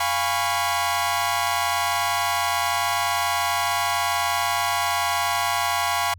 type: chord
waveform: sawtooth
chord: C# dominant seventh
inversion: first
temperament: equal with one note detuned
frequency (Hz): 698.5 / 818.7 / 987.8 / 1108.7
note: E#5 / G#5 / B5 / C#6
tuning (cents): 0 / -25 / 0 / 0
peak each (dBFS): -23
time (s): 0-6.14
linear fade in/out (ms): 5
effects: added 89 Hz sine -42 dBFS peak until 6.18 s